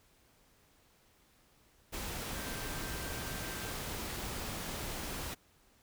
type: tone in noise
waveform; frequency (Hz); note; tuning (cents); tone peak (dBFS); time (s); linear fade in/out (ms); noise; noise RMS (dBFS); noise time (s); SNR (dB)
sine; 1568; G6; 0; -49; 2.35-3.74; 20; pink; -40; 1.92-5.35; -12
effects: pink hiss -67 dBFS RMS until 5.82 s